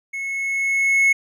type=tone with level ramp; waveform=triangle; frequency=2188 Hz; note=C#7; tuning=23 cents flat; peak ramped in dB=-24 to -10 dBFS; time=0.13-1.13 s; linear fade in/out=10 ms; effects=none